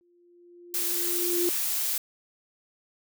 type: tone with exponential growth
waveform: sine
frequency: 349.2 Hz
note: F4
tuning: in tune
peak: -23 dBFS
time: 0.01-1.49 s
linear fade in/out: 0 ms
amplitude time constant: 320 ms
type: noise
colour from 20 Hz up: blue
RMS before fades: -28 dBFS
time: 0.74-1.98 s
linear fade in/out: 2 ms
effects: none